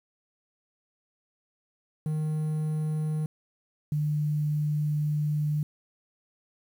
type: tone pair in turn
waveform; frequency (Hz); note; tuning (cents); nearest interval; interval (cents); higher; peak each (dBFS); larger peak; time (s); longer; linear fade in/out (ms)
triangle / sine; 154.5 / 149.67; D#3 / D3; -12 / +33; minor second; 55; first; -24; neither; 2.06-3.26 / 3.92-5.63; second; 2
effects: 9-bit